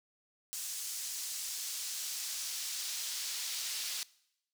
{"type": "noise with high-pass filter sweep", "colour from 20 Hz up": "brown", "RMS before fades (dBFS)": -39, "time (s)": [0.53, 4.03], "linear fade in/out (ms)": 0, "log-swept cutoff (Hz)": [6700, 4400], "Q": 1.1, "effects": ["noise-tail reverb RT60 0.8 s tail -22 dB re dry"]}